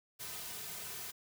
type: noise with comb filter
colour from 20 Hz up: white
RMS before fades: -44 dBFS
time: 0.19-1.12 s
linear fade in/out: 20 ms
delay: 3.6 ms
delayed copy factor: -0.75
effects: none